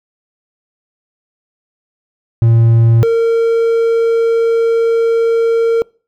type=tone pair in turn; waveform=triangle; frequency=115.1 / 458.8 Hz; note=A#2 / A#4; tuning=-22 / -28 cents; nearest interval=2 octaves; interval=2394 cents; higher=second; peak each=-4 / -7 dBFS; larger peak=first; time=2.42-3.03 / 3.03-5.82 s; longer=second; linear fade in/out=0 ms; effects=noise-tail reverb RT60 0.4 s tail -26 dB re dry